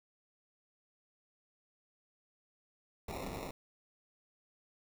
violet noise with sample-and-hold, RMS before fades -42 dBFS, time 3.08-3.51 s, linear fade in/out 5 ms, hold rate 1575 Hz, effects none

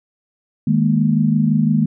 sine chord, D# suspended fourth, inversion none, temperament just, 155.56 / 207.4 / 233.3 Hz, D#3 / G#3 / A#3, 0 / -2 / +2 cents, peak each -17 dBFS, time 0.67-1.86 s, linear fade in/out 5 ms, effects none

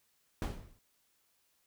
brown noise with exponential decay, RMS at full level -29 dBFS, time 0.42-0.79 s, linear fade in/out 1 ms, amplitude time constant 79 ms, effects white hiss -74 dBFS RMS until 1.66 s

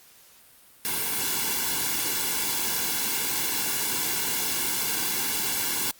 white noise with comb filter, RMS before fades -27 dBFS, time 0.85-5.91 s, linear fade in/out 0 ms, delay 1.6 ms, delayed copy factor -0.75, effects white hiss -54 dBFS RMS until 5.99 s + Opus 48 kbps

